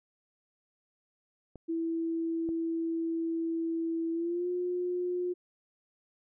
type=clicks; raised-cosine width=2 ms; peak=-32 / -29 dBFS; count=2; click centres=1.557 / 2.49 s
type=tone with pitch glide; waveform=sine; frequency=329.6 to 357.4 Hz; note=E4 to F4; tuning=0 to +40 cents; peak=-29 dBFS; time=1.68-5.34 s; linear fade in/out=20 ms; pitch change=+140 cents; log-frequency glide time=4.12-4.48 s
effects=none